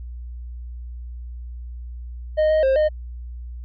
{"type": "tone with pitch steps", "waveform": "triangle", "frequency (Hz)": [618, 624, 532, 613], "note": ["D#5", "D#5", "C5", "D#5"], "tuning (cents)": [-12, 5, 29, -26], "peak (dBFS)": -13, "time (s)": [2.37, 2.89], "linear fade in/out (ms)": 20, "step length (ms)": 130, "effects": ["added 60 Hz sine -31 dBFS peak until 3.64 s", "resampled to 11025 Hz"]}